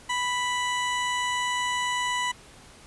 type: tone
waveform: 20% pulse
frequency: 987.8 Hz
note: B5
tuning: in tune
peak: -20 dBFS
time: 0.09-2.32 s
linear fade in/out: 10 ms
effects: pink hiss -50 dBFS RMS until 2.86 s + resampled to 24000 Hz